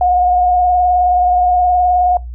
sine tone with vibrato, 721 Hz, F#5, 45 cents flat, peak -9 dBFS, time 0.01-2.17 s, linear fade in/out 2 ms, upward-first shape square, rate 19 Hz, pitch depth 18 cents each way, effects noise-tail reverb RT60 0.2 s tail -23 dB re dry + added 60 Hz sine -24 dBFS peak until 2.34 s

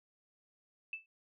sine tone with exponential decay, 2637 Hz, E7, in tune, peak -34 dBFS, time 0.93-1.06 s, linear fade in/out 2 ms, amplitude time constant 28 ms, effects none

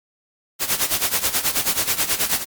white noise with tremolo, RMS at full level -18 dBFS, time 0.59-2.45 s, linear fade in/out 50 ms, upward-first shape sine, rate 9.3 Hz, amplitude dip 80%, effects Opus 48 kbps

